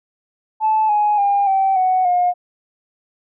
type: tone with pitch steps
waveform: sine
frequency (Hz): 870 / 836.5 / 804.3 / 773.3 / 743.5 / 714.9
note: A5 / G#5 / G5 / G5 / F#5 / F5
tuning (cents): -20 / +12 / +44 / -24 / +8 / +40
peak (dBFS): -12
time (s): 0.6-2.34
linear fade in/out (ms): 50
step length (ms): 290
effects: tanh soft clip ceiling -8 dBFS